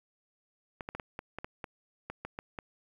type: clicks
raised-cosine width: 0.5 ms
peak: -23 dBFS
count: 12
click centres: 0.808 / 0.889 / 0.95 / 0.998 / 1.191 / 1.386 / 1.445 / 1.642 / 2.1 / 2.25 / 2.389 / 2.588 s
effects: 9-bit